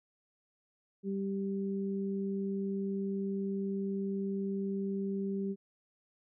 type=tone pair together; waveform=sine; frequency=196 / 392 Hz; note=G3 / G4; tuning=0 / 0 cents; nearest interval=octave; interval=1200 cents; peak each=-33 / -37 dBFS; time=1.03-5.56 s; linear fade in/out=50 ms; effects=none